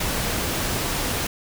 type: noise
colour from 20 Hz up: pink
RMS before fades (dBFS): -25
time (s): 0-1.27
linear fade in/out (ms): 5
effects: none

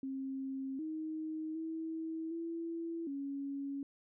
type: tone with pitch steps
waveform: sine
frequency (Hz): 267.8 / 314.2 / 322.7 / 333 / 278.4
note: C4 / D#4 / E4 / E4 / C#4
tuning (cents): +40 / +17 / -37 / +18 / +8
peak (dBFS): -37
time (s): 0.03-3.83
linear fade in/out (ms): 2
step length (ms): 760
effects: none

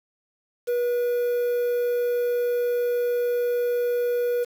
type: tone with quantisation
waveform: triangle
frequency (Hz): 483.8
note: B4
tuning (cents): -36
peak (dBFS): -19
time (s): 0.67-4.45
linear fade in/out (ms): 20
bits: 7
effects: none

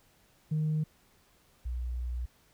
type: tone pair in turn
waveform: sine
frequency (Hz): 154.6 / 61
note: D#3 / B1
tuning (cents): -11 / -21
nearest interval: octave + major third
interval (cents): 1610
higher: first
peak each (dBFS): -25 / -31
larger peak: first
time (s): 0.51-0.84 / 1.65-2.26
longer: second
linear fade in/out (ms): 10
effects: tanh soft clip ceiling -24 dBFS + pink hiss -65 dBFS RMS until 2.53 s

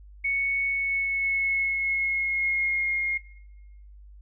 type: tone with pitch glide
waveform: sine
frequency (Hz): 2217 to 2140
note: C#7 to C7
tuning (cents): 0 to +38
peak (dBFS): -23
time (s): 0.24-3.18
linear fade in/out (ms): 10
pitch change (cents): -62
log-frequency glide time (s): 0.66-2.92
effects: noise-tail reverb RT60 0.9 s tail -18 dB re dry + added 50 Hz sine -45 dBFS peak until 4.21 s

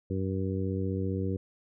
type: harmonic tone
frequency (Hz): 95.3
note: G2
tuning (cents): -48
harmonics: 1 / 2 / 3 / 4 / 5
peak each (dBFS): -31 / -34 / -36 / -37 / -38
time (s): 0.1-1.37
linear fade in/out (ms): 5
effects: none

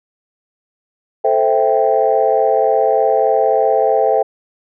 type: chord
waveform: sine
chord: A minor seventh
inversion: none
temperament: equal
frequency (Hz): 440 / 523.3 / 659.3 / 784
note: A4 / C5 / E5 / G5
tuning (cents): 0 / 0 / 0 / 0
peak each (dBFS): -16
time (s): 1.24-4.23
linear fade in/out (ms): 10
effects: tanh soft clip ceiling -1 dBFS

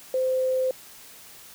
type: tone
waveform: sine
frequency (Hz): 517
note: C5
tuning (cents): -21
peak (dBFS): -21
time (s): 0.14-0.71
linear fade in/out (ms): 2
effects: white hiss -47 dBFS RMS until 1.54 s

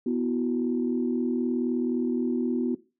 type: chord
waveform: sine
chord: B suspended fourth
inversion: none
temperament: equal with one note detuned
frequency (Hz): 246.9 / 330.8 / 370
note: B3 / E4 / F#4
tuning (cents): 0 / +6 / 0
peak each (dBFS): -25 / -31 / -29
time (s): 0.06-2.75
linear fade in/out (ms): 5
effects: noise-tail reverb RT60 0.3 s tail -18 dB re dry + tanh soft clip ceiling -14 dBFS

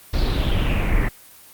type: noise with low-pass filter sweep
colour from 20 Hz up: brown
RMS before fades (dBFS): -19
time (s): 0.13-1.09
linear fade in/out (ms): 10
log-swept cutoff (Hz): 4700 to 1900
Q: 4.9
effects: white hiss -46 dBFS RMS until 1.53 s + Opus 24 kbps

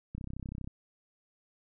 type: click train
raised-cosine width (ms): 5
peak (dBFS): -27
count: 18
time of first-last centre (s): 0.15-0.675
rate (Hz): 32.4
effects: none

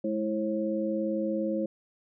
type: tone cluster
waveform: sine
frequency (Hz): 211.5 / 329 / 539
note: G#3 / E4 / C#5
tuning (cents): +32 / -3 / -49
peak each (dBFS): -31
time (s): 0.04-1.66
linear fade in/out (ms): 5
effects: none

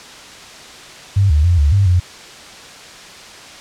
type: tone with pitch steps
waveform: sine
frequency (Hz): 98.8 / 74.6 / 87.3 / 72.4 / 99.1 / 89.3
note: G2 / D2 / F2 / D2 / G2 / F2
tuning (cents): +14 / +28 / 0 / -24 / +19 / +39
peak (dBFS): -9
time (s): 1.16-2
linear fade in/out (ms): 10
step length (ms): 140
effects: white hiss -36 dBFS RMS until 3.6 s + low-pass 6000 Hz 12 dB/octave

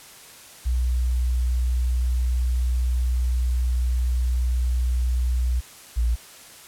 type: tone pair in turn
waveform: sine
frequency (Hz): 61.74 / 58.43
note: B1 / A#1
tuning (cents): 0 / +5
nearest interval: minor second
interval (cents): 95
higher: first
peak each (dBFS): -19 / -18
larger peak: second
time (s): 0.65-5.61 / 5.96-6.16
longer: first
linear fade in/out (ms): 20
effects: white hiss -45 dBFS RMS until 6.67 s + low-pass 12000 Hz 12 dB/octave

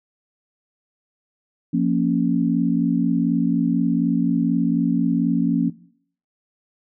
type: chord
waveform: sine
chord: Bb minor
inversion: second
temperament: equal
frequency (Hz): 174.61 / 233.1 / 277.2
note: F3 / Bb3 / Db4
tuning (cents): 0 / 0 / 0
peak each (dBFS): -21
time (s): 1.73-5.7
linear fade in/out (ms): 10
effects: noise-tail reverb RT60 0.6 s tail -19 dB re dry

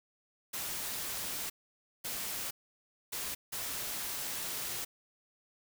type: noise bursts at uneven times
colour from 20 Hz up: white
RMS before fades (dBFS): -38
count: 4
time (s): 0.53-1.5 / 2.04-2.51 / 3.12-3.35 / 3.52-4.85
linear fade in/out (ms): 10
effects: none

